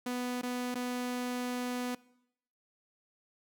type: tone with dropouts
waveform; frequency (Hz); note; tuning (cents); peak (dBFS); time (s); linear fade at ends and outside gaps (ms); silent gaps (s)
sawtooth; 247.5; B3; +4; -29; 0.06-1.95; 5; 0.415-0.431 / 0.745-0.753
effects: noise-tail reverb RT60 0.8 s tail -22 dB re dry